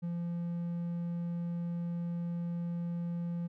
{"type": "tone", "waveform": "triangle", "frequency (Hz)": 171.7, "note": "F3", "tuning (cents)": -29, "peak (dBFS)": -31, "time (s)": [0.02, 3.48], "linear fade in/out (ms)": 20, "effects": []}